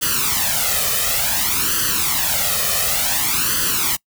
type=noise with flanger; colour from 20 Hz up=white; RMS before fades=-19 dBFS; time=0.01-3.97 s; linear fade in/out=20 ms; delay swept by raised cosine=0.65 to 1.65 ms; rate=0.56 Hz; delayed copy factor=+0.8; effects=noise-tail reverb RT60 0.1 s tail -24 dB re dry